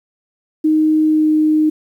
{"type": "tone with pitch glide", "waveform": "sine", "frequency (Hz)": [310.8, 308.7], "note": ["D#4", "D#4"], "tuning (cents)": [-2, -14], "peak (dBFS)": -10, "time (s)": [0.64, 1.7], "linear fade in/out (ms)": 10, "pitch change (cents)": -12, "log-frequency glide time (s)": [1.05, 1.28], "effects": ["8-bit"]}